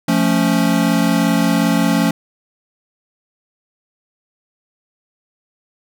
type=chord; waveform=square; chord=F augmented; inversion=none; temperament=equal; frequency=174.61 / 220 / 277.2 Hz; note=F3 / A3 / C#4; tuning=0 / 0 / 0 cents; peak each=-18 dBFS; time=0.08-2.11 s; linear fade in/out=5 ms; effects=none